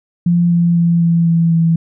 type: tone with pitch steps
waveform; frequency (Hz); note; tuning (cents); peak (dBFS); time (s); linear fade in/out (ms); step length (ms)
sine; 173 / 171.41 / 169.83 / 168.27 / 166.72 / 165.19; F3 / F3 / F3 / E3 / E3 / E3; -16 / -32 / -48 / +36 / +20 / +4; -9; 0.26-1.76; 5; 250
effects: none